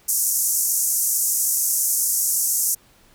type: band-pass noise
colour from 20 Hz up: white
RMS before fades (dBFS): -21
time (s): 0.08-2.75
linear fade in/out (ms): 10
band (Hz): 5900 to 14000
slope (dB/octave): 48
effects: pink hiss -55 dBFS RMS until 3.14 s